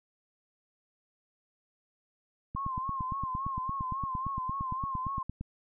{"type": "click train", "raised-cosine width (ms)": 5, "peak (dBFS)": -24, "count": 26, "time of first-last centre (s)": [2.55, 5.41], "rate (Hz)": 8.74}
{"type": "tone with vibrato", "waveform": "sine", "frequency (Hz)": 1061, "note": "C6", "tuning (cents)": 24, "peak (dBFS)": -32, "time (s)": [2.56, 5.23], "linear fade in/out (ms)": 5, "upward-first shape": "sine", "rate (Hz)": 3.6, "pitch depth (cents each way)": 67}
{"effects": []}